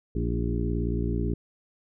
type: harmonic tone with a mistuned harmonic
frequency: 58.3 Hz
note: A#1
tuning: 1 cent sharp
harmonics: 1 / 2 / 3 / 4 / 5 / 6 / 7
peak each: -28 / -31 / -33 / -34 / -35 / -36 / -36 dBFS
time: 0.15-1.34 s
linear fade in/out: 5 ms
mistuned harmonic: 5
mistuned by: +40 cents
effects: none